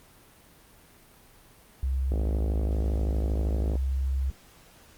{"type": "tone with pitch glide", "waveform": "sine", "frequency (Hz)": [66, 66.73], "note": ["C2", "C2"], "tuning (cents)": [16, 35], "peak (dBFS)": -24, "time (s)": [1.83, 4.3], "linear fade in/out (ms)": 0, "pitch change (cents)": 19, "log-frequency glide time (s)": [3.26, 4.09]}
{"type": "click train", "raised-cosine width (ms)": 2, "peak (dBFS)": -20, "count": 87, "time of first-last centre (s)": [2.12, 3.755], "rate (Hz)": 52.6}
{"effects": ["pink hiss -55 dBFS RMS until 4.97 s", "Opus 32 kbps"]}